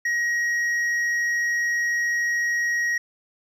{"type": "tone with hard clipping", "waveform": "sine", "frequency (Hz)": 1893, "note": "A#6", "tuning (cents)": 26, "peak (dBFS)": -22, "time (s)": [0.05, 2.98], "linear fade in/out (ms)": 5, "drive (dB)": 4, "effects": []}